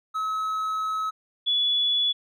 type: tone pair in turn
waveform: triangle / sine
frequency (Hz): 1286 / 3418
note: E6 / G#7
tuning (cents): -43 / +49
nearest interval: octave + perfect fourth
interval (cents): 1692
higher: second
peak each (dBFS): -23 / -20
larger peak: second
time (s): 0.14-1.11 / 1.46-2.13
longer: first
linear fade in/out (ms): 20
effects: none